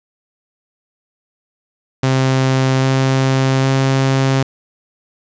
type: tone with pitch steps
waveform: sawtooth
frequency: 131.9 / 132.97 / 134.05 Hz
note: C3 / C3 / C3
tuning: +14 / +28 / +42 cents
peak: -8 dBFS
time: 2.03-4.43 s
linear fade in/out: 5 ms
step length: 800 ms
effects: resampled to 16000 Hz + 7-bit